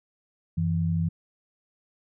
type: tone pair together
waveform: sine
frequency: 92.5 / 164.82 Hz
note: F#2 / E3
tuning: 0 / 0 cents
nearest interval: minor seventh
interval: 1000 cents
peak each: -27 / -24 dBFS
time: 0.57-1.09 s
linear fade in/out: 10 ms
effects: none